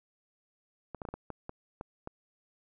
clicks, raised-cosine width 1 ms, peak -25 dBFS, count 9, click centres 0.947 / 1.018 / 1.052 / 1.088 / 1.14 / 1.303 / 1.494 / 1.811 / 2.074 s, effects none

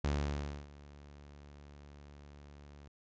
sawtooth tone with ADSR envelope, 72.2 Hz, D2, 29 cents flat, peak -26 dBFS, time 0.04-2.88 s, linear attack 6 ms, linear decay 620 ms, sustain -22 dB, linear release 4 ms, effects resampled to 16000 Hz

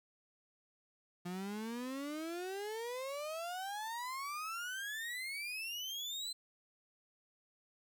35% pulse exponential sweep, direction up, 174.2 to 4111 Hz, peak -38 dBFS, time 1.25-6.33 s, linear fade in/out 10 ms, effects 13-bit

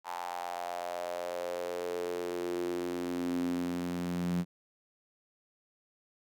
sawtooth tone with high-pass filter sweep, 88 Hz, F2, 14 cents sharp, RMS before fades -35 dBFS, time 0.04-4.45 s, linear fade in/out 50 ms, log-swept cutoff 890 to 180 Hz, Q 5.9, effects none

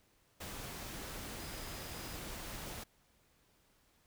sine tone in noise, 4978 Hz, D#8, in tune, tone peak -56 dBFS, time 1.39-2.16 s, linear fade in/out 10 ms, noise pink, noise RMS -45 dBFS, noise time 0.4-2.84 s, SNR -14 dB, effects pink hiss -71 dBFS RMS until 4.06 s

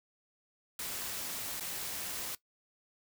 white noise with dropouts, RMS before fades -39 dBFS, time 0.79-2.35 s, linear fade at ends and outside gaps 2 ms, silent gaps 1.598-1.607 s, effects noise-tail reverb RT60 0.1 s tail -18 dB re dry

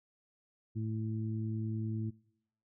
harmonic tone, 110 Hz, A2, in tune, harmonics 1 / 2 / 3, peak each -34 / -40 / -44 dBFS, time 0.75-2.11 s, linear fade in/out 20 ms, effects noise-tail reverb RT60 0.8 s tail -25 dB re dry

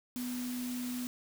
sine tone in noise, 247.7 Hz, B3, 5 cents sharp, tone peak -35 dBFS, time 0.16-1.07 s, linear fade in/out 0 ms, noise white, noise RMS -45 dBFS, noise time 0.16-1.07 s, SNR +7 dB, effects none

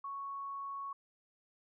sine tone, 1108.7 Hz, C#6, in tune, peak -39 dBFS, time 0.04-0.93 s, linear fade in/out 5 ms, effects none

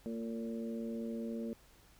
harmonic tone with a mistuned harmonic, 114.4 Hz, A#2, 32 cents flat, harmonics 2 / 3 / 4 / 5, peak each -38 / -47 / -45 / -49 dBFS, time 0.06-1.53 s, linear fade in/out 0 ms, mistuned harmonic 3, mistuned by +20 cents, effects added 50 Hz sine -68 dBFS peak until 1.99 s + pink hiss -64 dBFS RMS until 1.99 s

